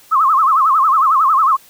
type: tone with vibrato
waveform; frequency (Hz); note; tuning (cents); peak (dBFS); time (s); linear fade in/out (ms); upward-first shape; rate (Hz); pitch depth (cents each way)
sine; 1174.7; D6; 0; -9; 0.11-1.57; 20; sine; 11; 200
effects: white hiss -46 dBFS RMS until 1.69 s